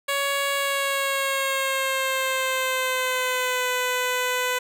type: tone with pitch glide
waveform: 10% pulse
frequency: 559 to 500.9 Hz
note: C#5 to B4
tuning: +14 to +24 cents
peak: -14 dBFS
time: 0.08-4.59 s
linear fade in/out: 10 ms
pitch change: -190 cents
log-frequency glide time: 0.55-3.68 s
effects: none